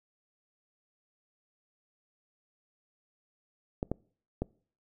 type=clicks; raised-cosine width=2 ms; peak=-17 dBFS; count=3; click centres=3.829 / 3.916 / 4.42 s; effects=noise-tail reverb RT60 0.5 s tail -25 dB re dry